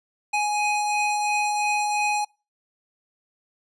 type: tone pair together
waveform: square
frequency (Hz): 834.3 / 2500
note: G#5 / D#7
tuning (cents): +8 / +8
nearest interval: octave + perfect fifth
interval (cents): 1900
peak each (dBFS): -23 / -29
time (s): 0.33-2.25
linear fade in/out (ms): 10
effects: noise-tail reverb RT60 0.3 s tail -25 dB re dry + resampled to 24000 Hz